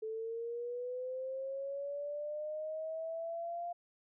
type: linear sweep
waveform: sine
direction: up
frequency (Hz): 435.5 to 698.5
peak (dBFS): -37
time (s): 0.02-3.73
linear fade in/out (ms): 10
effects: none